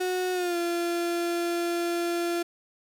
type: tone with pitch glide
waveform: 35% pulse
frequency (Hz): 366.3 to 343.7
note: F#4 to F4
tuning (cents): -17 to -28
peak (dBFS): -24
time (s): 0-2.43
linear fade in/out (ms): 10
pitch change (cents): -111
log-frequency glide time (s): 0.33-0.57
effects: none